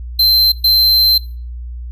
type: tone bursts at uneven times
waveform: square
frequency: 4107 Hz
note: C8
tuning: 33 cents flat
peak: -9 dBFS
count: 2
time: 0.19-0.52 / 0.64-1.18 s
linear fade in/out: 5 ms
effects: noise-tail reverb RT60 0.4 s tail -22 dB re dry + added 60 Hz sine -24 dBFS peak until 1.91 s